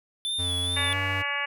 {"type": "tone with vibrato", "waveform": "square", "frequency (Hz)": 3501, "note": "A7", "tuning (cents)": -9, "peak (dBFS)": -27, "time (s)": [0.25, 0.93], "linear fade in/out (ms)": 0, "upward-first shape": "sine", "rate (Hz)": 2.3, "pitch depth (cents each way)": 57}
{"type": "tone with pitch glide", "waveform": "square", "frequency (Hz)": [88.5, 96.51], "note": ["F2", "G2"], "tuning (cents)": [23, -27], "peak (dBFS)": -31, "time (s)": [0.38, 1.23], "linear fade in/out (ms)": 20, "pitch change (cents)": 150, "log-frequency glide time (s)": [0.86, 0.96]}
{"type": "harmonic tone", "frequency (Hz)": 284.5, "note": "C#4", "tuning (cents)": 45, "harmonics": [2, 3, 4, 5, 6, 7, 8, 9, 10], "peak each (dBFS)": [-41, -38, -35, -42, -31, -34, -32, -40, -35], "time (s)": [0.76, 1.46], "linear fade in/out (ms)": 10}
{"effects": []}